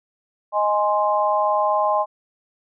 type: chord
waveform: sine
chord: Ab major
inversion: second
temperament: equal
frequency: 622.3 / 830.6 / 1046.5 Hz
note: Eb5 / Ab5 / C6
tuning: 0 / 0 / 0 cents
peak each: -21 dBFS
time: 0.52-2.06 s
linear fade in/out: 50 ms
effects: none